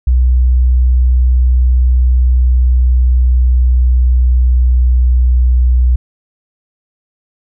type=tone with pitch glide; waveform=sine; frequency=62.4 to 61.86 Hz; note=B1 to B1; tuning=+19 to +3 cents; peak=-6 dBFS; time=0.07-5.96 s; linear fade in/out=5 ms; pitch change=-16 cents; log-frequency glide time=1.91-5.14 s; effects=none